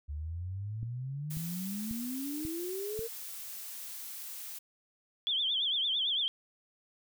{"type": "exponential sweep", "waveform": "sine", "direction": "up", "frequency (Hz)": [71.2, 466.2], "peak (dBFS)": -35, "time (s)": [0.08, 3.08], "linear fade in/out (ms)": 20}
{"type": "click train", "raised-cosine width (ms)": 5, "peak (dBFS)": -30, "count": 5, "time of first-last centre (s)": [0.83, 2.992], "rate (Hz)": 1.85}
{"type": "noise", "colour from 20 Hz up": "blue", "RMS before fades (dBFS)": -43, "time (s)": [1.3, 4.59], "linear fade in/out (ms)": 10}
{"type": "tone with vibrato", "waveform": "sine", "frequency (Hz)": 3322, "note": "G#7", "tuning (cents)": 0, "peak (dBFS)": -28, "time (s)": [5.27, 6.28], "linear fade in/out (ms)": 0, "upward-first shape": "triangle", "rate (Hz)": 8.9, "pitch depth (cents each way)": 160}
{"effects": []}